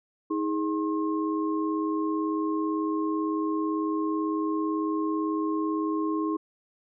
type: tone cluster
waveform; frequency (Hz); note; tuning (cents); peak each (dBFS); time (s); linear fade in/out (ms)
sine; 317.2 / 415.2 / 1070; D#4 / G#4 / C6; +33 / 0 / +38; -26 / -33 / -33; 0.3-6.37; 10
effects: none